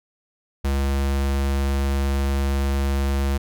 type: tone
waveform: square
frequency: 68.9 Hz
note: C#2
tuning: 10 cents flat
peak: -20 dBFS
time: 0.64-3.38 s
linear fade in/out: 10 ms
effects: none